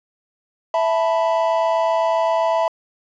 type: chord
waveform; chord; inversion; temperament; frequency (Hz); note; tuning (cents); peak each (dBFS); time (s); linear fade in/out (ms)
triangle; E suspended fourth; none; equal; 659.3 / 880 / 987.8; E5 / A5 / B5; 0 / 0 / 0; -16 / -21 / -20; 0.74-2.68; 2
effects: resampled to 16000 Hz + 8-bit